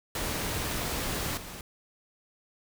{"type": "noise with level steps", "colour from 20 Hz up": "pink", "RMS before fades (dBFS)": [-32, -42], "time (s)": [0.15, 1.61], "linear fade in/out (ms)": 2, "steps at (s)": 1.37, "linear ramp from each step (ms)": 5, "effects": []}